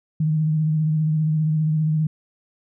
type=tone with vibrato; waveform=sine; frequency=155.56 Hz; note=D#3; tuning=in tune; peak=-17 dBFS; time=0.2-2.07 s; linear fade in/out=5 ms; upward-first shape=sine; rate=15 Hz; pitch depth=33 cents each way; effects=none